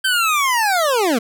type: linear sweep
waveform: 25% pulse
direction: down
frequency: 1569 to 211.6 Hz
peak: -11 dBFS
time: 0.04-1.19 s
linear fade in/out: 10 ms
effects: none